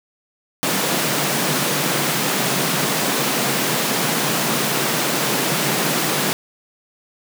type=high-pass noise; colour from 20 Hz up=pink; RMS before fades=-20 dBFS; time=0.63-6.33 s; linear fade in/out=0 ms; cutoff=130 Hz; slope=96 dB/octave; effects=none